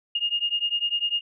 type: beating tone pair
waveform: sine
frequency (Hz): 2836 / 2846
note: F7 / F7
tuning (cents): +26 / +32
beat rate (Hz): 10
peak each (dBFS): -26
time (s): 0.15-1.21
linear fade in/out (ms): 5
effects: none